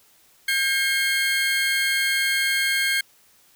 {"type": "tone pair together", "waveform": "30% pulse", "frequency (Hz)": [1600, 2156], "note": ["G6", "C#7"], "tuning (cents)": [35, -49], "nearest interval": "perfect fourth", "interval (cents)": 516, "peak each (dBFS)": -20, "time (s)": [0.48, 3.01], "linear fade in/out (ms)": 5, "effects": ["white hiss -57 dBFS RMS until 3.55 s"]}